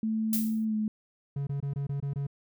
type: tone with pitch glide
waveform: sine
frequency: 220 to 215 Hz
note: A3 to A3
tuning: 0 to -40 cents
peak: -26 dBFS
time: 0.03-0.88 s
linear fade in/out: 2 ms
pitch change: -40 cents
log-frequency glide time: 0.66-0.75 s
type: noise with exponential decay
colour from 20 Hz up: violet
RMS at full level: -27 dBFS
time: 0.33-0.65 s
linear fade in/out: 2 ms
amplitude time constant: 69 ms
type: tone bursts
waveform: triangle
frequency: 140.4 Hz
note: C#3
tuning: 22 cents sharp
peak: -27 dBFS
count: 7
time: 1.36-2.268 s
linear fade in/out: 5 ms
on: 110 ms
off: 23 ms
effects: none